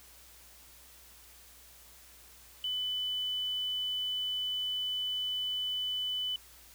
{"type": "tone", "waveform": "sine", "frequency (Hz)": 3000, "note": "F#7", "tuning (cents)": 23, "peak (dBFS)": -31, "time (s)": [2.64, 6.36], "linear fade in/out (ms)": 2, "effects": ["added 60 Hz sine -62 dBFS peak until 6.74 s", "white hiss -56 dBFS RMS until 6.74 s"]}